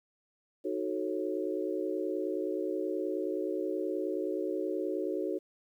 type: chord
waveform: sine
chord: D# half-diminished seventh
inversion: none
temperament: equal with one note detuned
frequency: 311.1 / 370 / 440 / 546.7 Hz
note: D#4 / F#4 / A4 / C#5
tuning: 0 / 0 / 0 / -24 cents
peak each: -36 / -34 / -37 / -38 dBFS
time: 0.64-5.39 s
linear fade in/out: 20 ms
effects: 11-bit

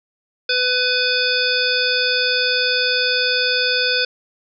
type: harmonic tone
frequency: 500 Hz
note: B4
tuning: 21 cents sharp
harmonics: 1 / 3 / 5 / 7 / 9 / 10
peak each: -24 / -21 / -24 / -23 / -23 / -23 dBFS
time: 0.49-4.05 s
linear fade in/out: 5 ms
effects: none

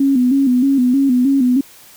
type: tone with vibrato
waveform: sine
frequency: 261.6 Hz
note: C4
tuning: in tune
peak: -10 dBFS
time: 0-1.61 s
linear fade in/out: 5 ms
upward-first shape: square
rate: 3.2 Hz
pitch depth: 86 cents each way
effects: white hiss -43 dBFS RMS until 1.96 s

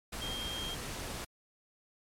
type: tone in noise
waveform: sine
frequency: 3208 Hz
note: G7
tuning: 39 cents sharp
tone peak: -38 dBFS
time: 0.21-0.75 s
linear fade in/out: 10 ms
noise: pink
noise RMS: -40 dBFS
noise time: 0.12-1.25 s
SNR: -1 dB
effects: low-pass 12000 Hz 12 dB/octave + MP3 96 kbps

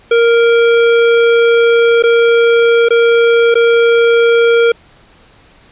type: tone with dropouts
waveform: square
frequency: 466.2 Hz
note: A#4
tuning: in tune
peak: -7 dBFS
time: 0.11-4.72 s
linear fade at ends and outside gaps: 5 ms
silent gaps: 2.025-2.036 / 2.887-2.905 / 3.543-3.553 s
effects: pink hiss -45 dBFS RMS until 5.71 s + resampled to 8000 Hz

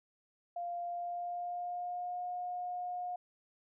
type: tone with pitch glide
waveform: sine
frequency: 697 to 717.4 Hz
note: F5 to F5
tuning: -4 to +46 cents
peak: -36 dBFS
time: 0.56-3.16 s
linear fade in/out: 5 ms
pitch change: +50 cents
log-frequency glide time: 0.84-2.25 s
effects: none

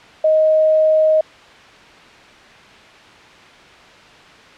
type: tone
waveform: sine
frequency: 626 Hz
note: D#5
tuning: 10 cents sharp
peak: -10 dBFS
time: 0.24-1.21 s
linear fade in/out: 5 ms
effects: white hiss -42 dBFS RMS until 4.57 s + low-pass 3000 Hz 12 dB/octave

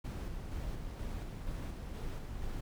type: noise with tremolo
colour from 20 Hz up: brown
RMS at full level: -39 dBFS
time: 0.04-2.61 s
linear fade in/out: 10 ms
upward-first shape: square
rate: 2.1 Hz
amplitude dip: 30%
effects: none

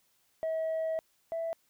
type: tone pair in turn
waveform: sine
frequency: 643 / 660.3 Hz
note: E5 / E5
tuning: -43 / +3 cents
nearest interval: unison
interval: 46 cents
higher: second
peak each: -27 / -30 dBFS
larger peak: first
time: 0.43-0.99 / 1.32-1.53 s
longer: first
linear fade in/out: 0 ms
effects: tanh soft clip ceiling -28 dBFS + white hiss -71 dBFS RMS until 1.69 s

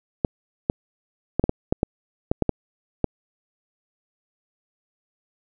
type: clicks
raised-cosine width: 2 ms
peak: -5 dBFS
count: 11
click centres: 0.248 / 0.699 / 1.396 / 1.44 / 1.494 / 1.725 / 1.831 / 2.315 / 2.423 / 2.493 / 3.043 s
effects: none

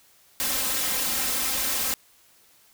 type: noise with comb filter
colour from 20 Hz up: white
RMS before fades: -26 dBFS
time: 0.4-1.94 s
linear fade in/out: 0 ms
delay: 3.8 ms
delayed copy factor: +0.95
effects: white hiss -58 dBFS RMS until 2.73 s

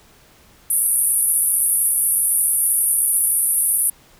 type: band-pass noise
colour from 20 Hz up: pink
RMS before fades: -18 dBFS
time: 0.7-3.9 s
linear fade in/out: 5 ms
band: 9400 to 12000 Hz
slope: 96 dB/octave
effects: pink hiss -51 dBFS RMS until 4.19 s

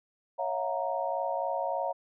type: chord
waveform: sine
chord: F# dominant seventh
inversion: second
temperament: equal with one note detuned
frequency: 554.4 / 659.3 / 722.7 / 932.3 Hz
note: C#5 / E5 / F#5 / A#5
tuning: 0 / 0 / -41 / 0 cents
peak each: -34 dBFS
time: 0.38-1.93 s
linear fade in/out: 20 ms
effects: none

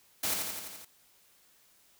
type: noise with echo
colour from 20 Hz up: white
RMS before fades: -31 dBFS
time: 0.23-0.34 s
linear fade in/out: 5 ms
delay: 85 ms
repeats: 6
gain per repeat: -3 dB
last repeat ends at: 0.85 s
effects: white hiss -64 dBFS RMS until 1.99 s

